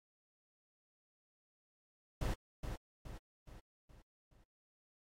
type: noise with echo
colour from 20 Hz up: brown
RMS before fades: -36 dBFS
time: 2.21-2.34 s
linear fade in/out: 5 ms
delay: 420 ms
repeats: 5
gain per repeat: -6 dB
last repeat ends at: 4.44 s
effects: AAC 48 kbps